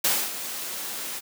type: noise with ADSR envelope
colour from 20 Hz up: white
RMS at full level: -21 dBFS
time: 0.04-1.21 s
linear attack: 7 ms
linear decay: 250 ms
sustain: -12 dB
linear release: 34 ms
effects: high-pass 200 Hz 12 dB/octave